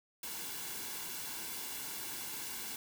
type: noise with comb filter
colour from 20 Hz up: white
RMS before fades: -42 dBFS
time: 0.23-2.76 s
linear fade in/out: 2 ms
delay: 1.6 ms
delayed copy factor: -0.55
effects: none